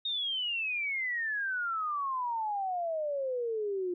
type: exponential sweep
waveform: sine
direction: down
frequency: 3729 to 349.2 Hz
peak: -30 dBFS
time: 0.05-3.94 s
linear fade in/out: 5 ms
effects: none

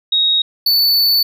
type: tone pair in turn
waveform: sine / square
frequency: 3770 / 4483 Hz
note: A#7 / C#8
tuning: +19 / +19 cents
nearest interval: minor third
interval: 300 cents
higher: second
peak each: -11 dBFS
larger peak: neither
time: 0.12-0.42 / 0.66-1.23 s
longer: second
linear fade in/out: 5 ms
effects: none

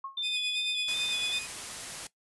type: tone with exponential decay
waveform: sine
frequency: 1085 Hz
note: C#6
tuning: 37 cents flat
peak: -33 dBFS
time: 0.04-0.23 s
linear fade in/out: 5 ms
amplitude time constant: 40 ms
type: tone with vibrato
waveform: sine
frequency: 3509 Hz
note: A7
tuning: 5 cents flat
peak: -30 dBFS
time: 0.17-1.39 s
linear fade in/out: 5 ms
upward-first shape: square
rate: 2.6 Hz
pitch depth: 29 cents each way
type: tone with tremolo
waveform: sawtooth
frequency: 2489 Hz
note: D#7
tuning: in tune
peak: -27 dBFS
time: 0.22-1.47 s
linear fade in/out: 50 ms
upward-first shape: sine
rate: 9 Hz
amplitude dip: 60%
type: noise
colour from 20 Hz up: white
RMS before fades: -39 dBFS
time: 0.88-2.07 s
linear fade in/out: 2 ms
effects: noise-tail reverb RT60 0.1 s tail -17 dB re dry + resampled to 24000 Hz

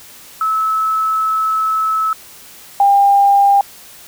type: tone pair in turn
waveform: sine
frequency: 1300 / 800 Hz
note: E6 / G5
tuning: -24 / +35 cents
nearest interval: minor sixth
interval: 841 cents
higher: first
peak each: -13 / -7 dBFS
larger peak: second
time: 0.41-2.13 / 2.8-3.61 s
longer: first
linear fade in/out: 2 ms
effects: white hiss -39 dBFS RMS until 4.07 s

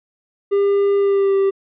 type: tone with pitch glide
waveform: triangle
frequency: 400.5 to 391.1 Hz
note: G4 to G4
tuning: +37 to -4 cents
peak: -11 dBFS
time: 0.51-1.51 s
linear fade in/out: 20 ms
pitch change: -41 cents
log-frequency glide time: 0.97-1.36 s
effects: resampled to 8000 Hz

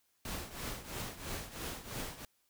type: noise with tremolo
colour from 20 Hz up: pink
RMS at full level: -39 dBFS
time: 0.25-2.25 s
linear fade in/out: 2 ms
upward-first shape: triangle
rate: 3 Hz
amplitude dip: 80%
effects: white hiss -75 dBFS RMS until 2.49 s

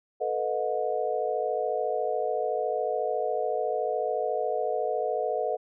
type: chord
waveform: sine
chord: B dominant seventh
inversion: third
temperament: equal with one note detuned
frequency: 440 / 493.9 / 622.3 / 723.1 Hz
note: A4 / B4 / D#5 / F#5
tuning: 0 / 0 / 0 / -40 cents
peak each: -31 dBFS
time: 0.2-5.57 s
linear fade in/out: 20 ms
effects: none

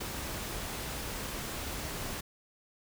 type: noise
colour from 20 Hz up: pink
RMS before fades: -38 dBFS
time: 0-2.21 s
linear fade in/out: 10 ms
effects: none

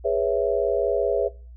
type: chord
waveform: sine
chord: C# minor seventh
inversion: second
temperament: equal with one note detuned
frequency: 412 / 493.9 / 554.4 / 659.3 Hz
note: G#4 / B4 / C#5 / E5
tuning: -14 / 0 / 0 / 0 cents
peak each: -25 dBFS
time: 0.04-1.29 s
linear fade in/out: 20 ms
effects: noise-tail reverb RT60 0.4 s tail -22 dB re dry + added 60 Hz sine -40 dBFS peak until 1.56 s

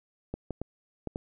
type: clicks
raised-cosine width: 2 ms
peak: -20 dBFS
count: 5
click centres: 0.34 / 0.507 / 0.616 / 1.073 / 1.159 s
effects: none

